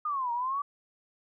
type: exponential two-way sweep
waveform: sine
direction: down then up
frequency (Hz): 1244 to 932 to 1161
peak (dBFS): -28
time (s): 0.05-0.62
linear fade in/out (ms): 5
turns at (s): 0.32
effects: none